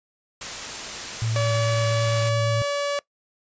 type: noise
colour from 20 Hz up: white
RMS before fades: -32 dBFS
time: 0.41-2.29 s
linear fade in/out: 2 ms
type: tone with vibrato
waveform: sine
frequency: 112.9 Hz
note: A2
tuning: 45 cents sharp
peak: -22 dBFS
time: 1.22-2.62 s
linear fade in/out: 0 ms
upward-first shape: sine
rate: 8.9 Hz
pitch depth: 19 cents each way
type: tone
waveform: sawtooth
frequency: 572 Hz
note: D5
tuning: 46 cents flat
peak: -19 dBFS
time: 1.36-2.99 s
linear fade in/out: 0 ms
effects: noise-tail reverb RT60 0.1 s tail -21 dB re dry + resampled to 16000 Hz